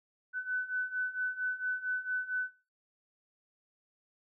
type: beating tone pair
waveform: sine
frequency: 1501 / 1505.4 Hz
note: F#6 / F#6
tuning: +24 / +29 cents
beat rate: 4.4 Hz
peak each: -36 / -34 dBFS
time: 0.33-2.51 s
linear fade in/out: 50 ms
effects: noise-tail reverb RT60 0.4 s tail -22 dB re dry